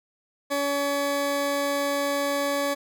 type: tone pair together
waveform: 20% pulse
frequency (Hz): 283 / 566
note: C#4 / C#5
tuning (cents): +36 / +36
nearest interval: octave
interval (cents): 1200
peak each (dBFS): -23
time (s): 0.5-2.75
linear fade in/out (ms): 20
effects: none